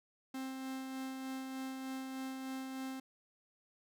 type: tone with tremolo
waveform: 45% pulse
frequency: 263.7 Hz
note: C4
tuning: 14 cents sharp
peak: -39 dBFS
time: 0.34-3 s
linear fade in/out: 5 ms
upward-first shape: sine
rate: 3.3 Hz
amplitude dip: 30%
effects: none